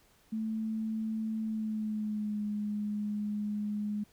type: tone with pitch glide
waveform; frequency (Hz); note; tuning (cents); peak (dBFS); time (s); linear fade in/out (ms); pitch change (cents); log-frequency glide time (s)
sine; 220 to 208.6; A3 to G#3; 0 to +8; -31; 0.32-4.04; 10; -92; 1.41-2.44
effects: pink hiss -65 dBFS RMS until 4.12 s